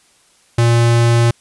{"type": "tone", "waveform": "square", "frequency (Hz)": 117.6, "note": "A#2", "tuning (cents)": 16, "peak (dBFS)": -10, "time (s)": [0.58, 1.31], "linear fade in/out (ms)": 5, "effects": ["white hiss -53 dBFS RMS until 1.4 s", "resampled to 24000 Hz"]}